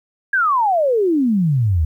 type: exponential sweep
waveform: sine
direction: down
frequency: 1655 to 73.9 Hz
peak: -13 dBFS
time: 0.33-1.85 s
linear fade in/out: 5 ms
effects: 9-bit